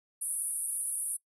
white band-pass noise, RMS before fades -34 dBFS, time 0.21-1.17 s, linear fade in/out 10 ms, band 9200 to 11000 Hz, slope 96 dB/octave, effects noise-tail reverb RT60 0.1 s tail -21 dB re dry

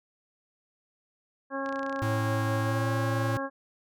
harmonic tone, 272.6 Hz, C#4, 29 cents flat, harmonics 1 / 2 / 3 / 4 / 5 / 6, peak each -35 / -34 / -40 / -36 / -44 / -38 dBFS, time 1.5-3.5 s, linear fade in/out 50 ms
clicks, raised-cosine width 0.2 ms, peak -27 dBFS, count 12, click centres 1.661 / 1.691 / 1.726 / 1.759 / 1.793 / 1.831 / 1.864 / 1.896 / 1.927 / 1.961 / 1.992 / 2.027 s
square tone with pitch glide, 110 to 113.75 Hz, A2 to A#2, 0 to -42 cents, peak -28 dBFS, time 2.02-3.37 s, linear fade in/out 0 ms, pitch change +58 cents, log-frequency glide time 2.6-2.89 s
effects none

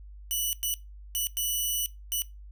5% pulse tone bursts at uneven times, 2960 Hz, F#7, in tune, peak -18 dBFS, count 5, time 0.31-0.53 / 0.63-0.74 / 1.15-1.27 / 1.37-1.86 / 2.12-2.22 s, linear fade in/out 0 ms, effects noise-tail reverb RT60 0.2 s tail -18 dB re dry + added 50 Hz sine -43 dBFS peak until 2.51 s

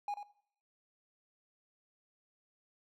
triangle tone with echo, 820 Hz, G#5, 22 cents flat, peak -32 dBFS, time 0.08-0.14 s, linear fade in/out 2 ms, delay 90 ms, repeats 1, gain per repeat -8 dB, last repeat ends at 0.23 s, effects noise-tail reverb RT60 0.6 s tail -18 dB re dry

